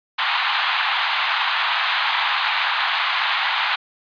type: band-pass noise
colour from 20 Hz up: pink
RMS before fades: -21 dBFS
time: 0.18-3.76 s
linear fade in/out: 10 ms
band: 820 to 4000 Hz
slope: 48 dB/octave
effects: resampled to 11025 Hz